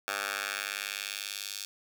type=tone with high-pass filter sweep; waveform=10% pulse; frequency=100.2 Hz; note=G2; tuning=38 cents sharp; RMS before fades=-36 dBFS; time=0.08-1.65 s; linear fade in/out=0 ms; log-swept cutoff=1100 to 4400 Hz; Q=1.2; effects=none